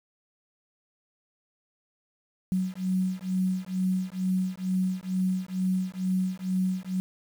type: beating tone pair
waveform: sine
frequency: 184.9 / 187.1 Hz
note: F#3 / F#3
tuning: -1 / +20 cents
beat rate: 2.2 Hz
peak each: -28 dBFS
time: 2.52-7 s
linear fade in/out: 0 ms
effects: 8-bit